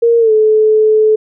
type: tone with pitch glide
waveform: sine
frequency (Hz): 466.2 to 432.5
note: A#4 to A4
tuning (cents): 0 to -30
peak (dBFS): -6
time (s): 0.02-1.16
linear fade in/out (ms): 10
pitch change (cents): -130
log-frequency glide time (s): 0.19-0.32
effects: none